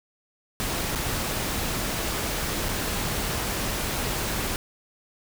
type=noise with dropouts; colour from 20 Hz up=pink; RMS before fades=-28 dBFS; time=0.6-4.56 s; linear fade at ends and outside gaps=0 ms; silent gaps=0.951-0.957 / 2.686-2.69 s; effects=none